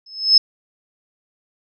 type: tone with exponential growth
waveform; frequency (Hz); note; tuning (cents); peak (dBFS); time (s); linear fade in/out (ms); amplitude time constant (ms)
sine; 5200; E8; -24; -4; 0.06-0.38; 5; 69
effects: none